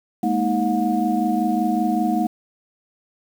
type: tone cluster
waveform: sine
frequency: 209.8 / 235 / 315.7 / 720 Hz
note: G#3 / A#3 / D#4 / F#5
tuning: +18 / +14 / +25 / -47 cents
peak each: -23 dBFS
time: 0.23-2.27 s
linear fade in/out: 5 ms
effects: 7-bit